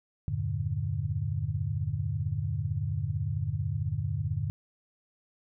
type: chord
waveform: sine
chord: E half-diminished seventh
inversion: none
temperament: equal with one note detuned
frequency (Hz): 82.41 / 98 / 116.07 / 146.83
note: E2 / G2 / Bb2 / D3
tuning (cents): 0 / 0 / -7 / 0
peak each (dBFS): -37 / -32 / -34 / -33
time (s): 0.28-4.5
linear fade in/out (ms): 0
effects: none